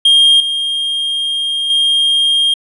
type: tone with level steps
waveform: triangle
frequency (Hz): 3222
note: G7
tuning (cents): +47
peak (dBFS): -4 / -13 / -8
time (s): 0.05-2.54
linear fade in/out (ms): 5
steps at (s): 0.4 / 1.7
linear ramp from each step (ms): 2
effects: resampled to 24000 Hz